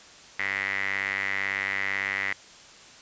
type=tone with band-pass filter; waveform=sawtooth; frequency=98 Hz; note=G2; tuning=in tune; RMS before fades=-29 dBFS; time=0.39-2.33 s; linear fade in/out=5 ms; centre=2000 Hz; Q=9.2; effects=white hiss -49 dBFS RMS until 3.01 s + resampled to 16000 Hz